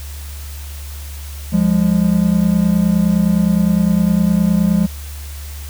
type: tone pair together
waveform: triangle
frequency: 175.28 / 205 Hz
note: F3 / G#3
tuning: +7 / -22 cents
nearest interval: minor third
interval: 271 cents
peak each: -12 dBFS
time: 1.52-4.87 s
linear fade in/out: 20 ms
effects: added 72 Hz sine -27 dBFS peak until 5.69 s + white hiss -37 dBFS RMS until 5.69 s